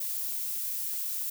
violet noise, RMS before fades -33 dBFS, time 0-1.3 s, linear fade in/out 5 ms, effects none

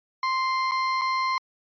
35% pulse tone with dropouts, 1046.5 Hz, C6, in tune, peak -21 dBFS, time 0.23-1.38 s, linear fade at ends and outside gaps 2 ms, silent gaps 0.712-0.718 / 1.013-1.017 s, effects resampled to 11025 Hz

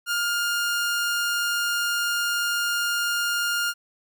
sawtooth tone, 1411 Hz, F6, 17 cents sharp, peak -19 dBFS, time 0.06-3.74 s, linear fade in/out 50 ms, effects none

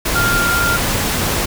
sine tone in noise, 1396.9 Hz, F6, in tune, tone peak -15 dBFS, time 0.15-0.77 s, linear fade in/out 10 ms, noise pink, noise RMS -18 dBFS, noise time 0.05-1.46 s, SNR 0 dB, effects none

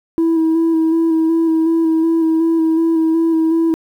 sine tone with vibrato, 325.7 Hz, E4, 21 cents flat, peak -9 dBFS, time 0.18-3.74 s, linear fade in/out 0 ms, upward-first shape square, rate 2.7 Hz, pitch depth 20 cents each way, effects tanh soft clip ceiling -10 dBFS + 8-bit

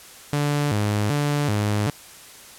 sawtooth tone with vibrato, 123.3 Hz, B2, 2 cents flat, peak -16 dBFS, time 0.33-1.9 s, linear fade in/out 0 ms, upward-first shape square, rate 1.3 Hz, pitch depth 290 cents each way, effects white hiss -44 dBFS RMS until 2.58 s + low-pass 12000 Hz 12 dB/octave

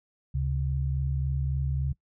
sine tone pair together, 71.6 / 135.16 Hz, D2 / C#3, -43 / -43 cents, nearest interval major seventh, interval 1100 cents, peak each -28 dBFS, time 0.34-1.93 s, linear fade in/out 10 ms, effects noise-tail reverb RT60 0.1 s tail -22 dB re dry

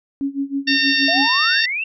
sine tone with tremolo, 277.2 Hz, C#4, in tune, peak -17 dBFS, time 0.21-1.28 s, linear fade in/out 0 ms, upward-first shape sine, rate 6.3 Hz, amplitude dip 90%
harmonic tone, 911 Hz, A#5, 40 cents flat, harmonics 2 / 3 / 4 / 5 / 6, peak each -19 / -21 / -22 / -23 / -24 dBFS, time 0.67-1.66 s, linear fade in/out 10 ms
sine exponential sweep, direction up, 638 to 2771 Hz, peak -20 dBFS, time 1.08-1.84 s, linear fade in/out 5 ms
effects none

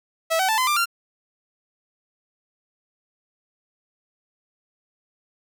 sawtooth tone with pitch steps, 652 / 757.7 / 880.4 / 1023.1 / 1188.9 / 1381.5 Hz, E5 / F#5 / A5 / C6 / D6 / F6, -19 / +41 / +1 / -39 / +21 / -19 cents, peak -15 dBFS, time 0.3-0.858 s, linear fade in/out 20 ms, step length 93 ms, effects none

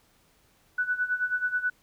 sine tone with tremolo, 1486 Hz, F#6, 7 cents sharp, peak -22 dBFS, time 0.78-1.7 s, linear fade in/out 5 ms, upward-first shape sine, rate 9.3 Hz, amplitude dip 80%, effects pink hiss -64 dBFS RMS until 1.82 s

